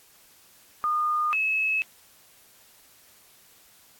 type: tone pair in turn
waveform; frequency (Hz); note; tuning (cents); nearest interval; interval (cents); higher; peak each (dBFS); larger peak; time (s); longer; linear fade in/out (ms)
sine; 1220 / 2585; D#6 / E7; -34 / -34; octave + minor second; 1300; second; -22; neither; 0.84-1.33 / 1.33-1.82; neither; 0
effects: white hiss -56 dBFS RMS until 3.99 s + AAC 64 kbps